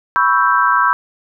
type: chord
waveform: sine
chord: C# half-diminished seventh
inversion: third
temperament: equal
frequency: 987.8 / 1108.7 / 1318.5 / 1568 Hz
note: B5 / C#6 / E6 / G6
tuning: 0 / 0 / 0 / 0 cents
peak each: -16 dBFS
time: 0.16-0.93 s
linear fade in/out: 0 ms
effects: none